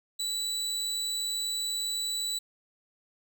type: tone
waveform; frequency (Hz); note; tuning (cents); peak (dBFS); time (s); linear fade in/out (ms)
30% pulse; 3951; B7; 0; -27; 0.19-2.39; 10
effects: none